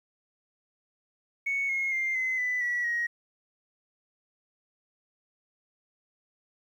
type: tone with pitch steps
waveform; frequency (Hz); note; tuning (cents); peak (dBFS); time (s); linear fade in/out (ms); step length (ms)
sine; 2217 / 2159 / 2102 / 2047 / 1993.5 / 1941.2 / 1890.3; C#7 / C#7 / C7 / C7 / B6 / B6 / A#6; 0 / -46 / +7 / -38 / +16 / -30 / +24; -25; 1.46-3.07; 10; 230
effects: tanh soft clip ceiling -22 dBFS + 10-bit